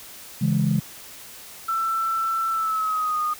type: chord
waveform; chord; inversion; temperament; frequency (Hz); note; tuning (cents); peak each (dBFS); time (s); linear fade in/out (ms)
sine; C# minor; none; equal; 138.59 / 164.81 / 207.7; C#3 / E3 / G#3; 0 / 0 / 0; -22; 0.41-0.8; 10
type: tone with pitch glide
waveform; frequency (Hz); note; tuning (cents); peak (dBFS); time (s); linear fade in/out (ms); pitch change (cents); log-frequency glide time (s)
sine; 1335 to 1231.3; E6 to D#6; +22 to -18; -21; 1.68-3.34; 10; -140; 2.51-3.21
effects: tanh soft clip ceiling -10 dBFS + white hiss -42 dBFS RMS until 3.39 s